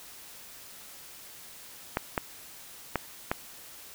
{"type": "clicks", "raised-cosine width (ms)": 0.5, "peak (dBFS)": -11, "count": 4, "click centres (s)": [1.971, 2.178, 2.957, 3.315], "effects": ["white hiss -48 dBFS RMS until 3.94 s"]}